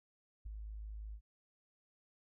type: tone with ADSR envelope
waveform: sine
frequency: 52.9 Hz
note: G#1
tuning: 33 cents sharp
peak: -39 dBFS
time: 0.45-1.21 s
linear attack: 14 ms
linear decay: 4 ms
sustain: -4 dB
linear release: 73 ms
effects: none